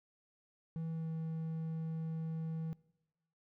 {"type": "tone with pitch glide", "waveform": "triangle", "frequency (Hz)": [162.8, 161.3], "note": ["E3", "E3"], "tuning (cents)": [-21, -37], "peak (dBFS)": -35, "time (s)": [0.76, 2.73], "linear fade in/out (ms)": 0, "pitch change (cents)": -16, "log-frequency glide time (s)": [0.9, 1.09], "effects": ["noise-tail reverb RT60 1.0 s tail -22 dB re dry"]}